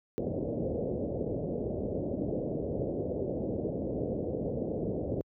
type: low-pass noise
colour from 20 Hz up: white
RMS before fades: -33 dBFS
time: 0.18-5.21 s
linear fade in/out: 0 ms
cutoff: 580 Hz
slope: 48 dB/octave
effects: high-pass 60 Hz 12 dB/octave